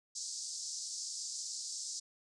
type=band-pass noise; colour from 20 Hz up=pink; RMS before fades=-42 dBFS; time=0.15-2 s; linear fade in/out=10 ms; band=4700 to 8100 Hz; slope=48 dB/octave; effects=resampled to 24000 Hz